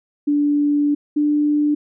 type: tone pair in turn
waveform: sine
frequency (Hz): 291.4 / 296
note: D4 / D4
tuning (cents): -13 / +14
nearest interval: unison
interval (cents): 27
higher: second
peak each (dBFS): -14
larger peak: neither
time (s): 0.27-0.95 / 1.16-1.75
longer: first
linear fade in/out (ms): 10
effects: none